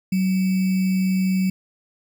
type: tone with sample-and-hold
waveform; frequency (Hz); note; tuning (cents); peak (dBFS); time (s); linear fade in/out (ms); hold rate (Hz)
sine; 187.8; F#3; +26; -17; 0.12-1.5; 5; 2450
effects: none

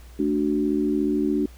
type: chord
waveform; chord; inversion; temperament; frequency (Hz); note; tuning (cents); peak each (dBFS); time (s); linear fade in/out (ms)
sine; D major; second; equal with one note detuned; 220 / 293.7 / 371.1; A3 / D4 / F#4; 0 / 0 / +5; -26 / -22 / -26; 0.19-1.46; 5
effects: added 60 Hz sine -42 dBFS peak until 1.57 s + pink hiss -53 dBFS RMS until 1.57 s

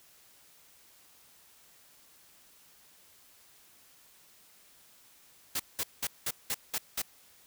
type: noise bursts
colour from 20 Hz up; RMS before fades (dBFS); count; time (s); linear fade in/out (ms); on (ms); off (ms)
white; -32; 7; 5.55-7.019; 5; 47; 190
effects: white hiss -60 dBFS RMS until 7.46 s

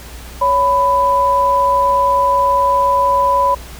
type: tone pair together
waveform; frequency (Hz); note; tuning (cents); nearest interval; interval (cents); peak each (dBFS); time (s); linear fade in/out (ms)
sine; 558 / 996; C#5 / B5; +11 / +14; minor seventh; 1003; -17 / -11; 0.41-3.55; 10
effects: added 60 Hz sine -32 dBFS peak until 3.79 s + pink hiss -36 dBFS RMS until 3.79 s

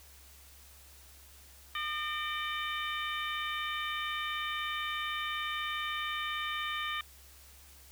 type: harmonic tone with a mistuned harmonic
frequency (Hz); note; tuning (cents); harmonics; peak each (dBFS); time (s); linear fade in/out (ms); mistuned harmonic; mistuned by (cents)
607; D#5; -43; 2 / 3 / 4 / 5 / 6; -37 / -39 / -40 / -41 / -42; 1.75-7.01; 2; 4; -65
effects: added 68 Hz sine -57 dBFS peak until 7.91 s + white hiss -57 dBFS RMS until 7.91 s

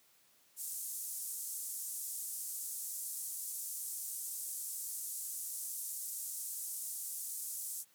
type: band-pass noise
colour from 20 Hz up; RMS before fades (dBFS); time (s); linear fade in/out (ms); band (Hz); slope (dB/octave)
pink; -42; 0.56-7.85; 50; 7700 to 14000; 24
effects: white hiss -68 dBFS RMS until 7.94 s + high-pass 100 Hz 12 dB/octave

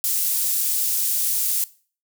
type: high-pass noise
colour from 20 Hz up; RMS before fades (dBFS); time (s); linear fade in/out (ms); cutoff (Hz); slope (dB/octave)
pink; -22; 0.04-1.64; 0; 10000; 12
effects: noise-tail reverb RT60 0.4 s tail -19 dB re dry

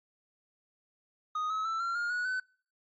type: tone with pitch steps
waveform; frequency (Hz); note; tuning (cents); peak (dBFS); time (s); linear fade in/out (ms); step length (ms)
triangle; 1244.5 / 1285.4 / 1327.7 / 1371.3 / 1416.4 / 1463 / 1511.1; D#6 / E6 / E6 / F6 / F6 / F#6 / F#6; 0 / -44 / +12 / -32 / +24 / -20 / +36; -28; 1.35-2.4; 5; 150
effects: noise-tail reverb RT60 0.5 s tail -26 dB re dry + MP3 32 kbps

